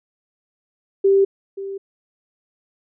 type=tone with echo; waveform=sine; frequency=392 Hz; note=G4; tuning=in tune; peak=-11 dBFS; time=1.04-1.25 s; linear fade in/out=10 ms; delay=530 ms; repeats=1; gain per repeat=-15 dB; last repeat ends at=1.78 s; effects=none